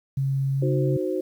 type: tone with pitch glide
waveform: sine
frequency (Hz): 136 to 138.06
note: C#3 to C#3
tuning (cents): -33 to -7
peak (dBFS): -21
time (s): 0.17-0.97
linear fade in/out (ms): 5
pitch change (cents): +26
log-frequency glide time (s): 0.51-0.74
type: chord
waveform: sine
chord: C diminished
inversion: first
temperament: equal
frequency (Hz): 311.1 / 370 / 523.3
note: Eb4 / Gb4 / C5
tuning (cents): 0 / 0 / 0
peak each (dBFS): -29 / -26 / -29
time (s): 0.62-1.21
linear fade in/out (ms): 5
effects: 9-bit